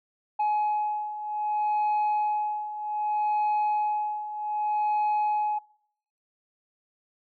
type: beating tone pair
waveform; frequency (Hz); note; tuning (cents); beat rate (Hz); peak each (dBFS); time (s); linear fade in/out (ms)
sine; 843 / 843.64; G#5 / G#5; +26 / +27; 0.64; -28 / -24; 0.39-5.59; 10
effects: noise-tail reverb RT60 0.7 s tail -24 dB re dry + tanh soft clip ceiling -21 dBFS